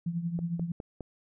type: tone with tremolo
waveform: sine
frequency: 170 Hz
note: F3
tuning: 46 cents flat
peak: -26 dBFS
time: 0.06-0.72 s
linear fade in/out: 5 ms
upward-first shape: triangle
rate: 11 Hz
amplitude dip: 75%
type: click train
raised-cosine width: 2 ms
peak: -25 dBFS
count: 4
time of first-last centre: 0.39-1.007 s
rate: 4.86 Hz
effects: none